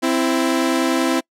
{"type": "tone pair together", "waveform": "sawtooth", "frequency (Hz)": [261.6, 331.9], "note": ["C4", "E4"], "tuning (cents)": [0, 12], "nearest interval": "major third", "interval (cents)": 412, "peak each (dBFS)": -15, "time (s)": [0.02, 1.21], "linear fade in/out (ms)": 20, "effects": ["noise-tail reverb RT60 0.1 s tail -26 dB re dry", "low-pass 12000 Hz 12 dB/octave"]}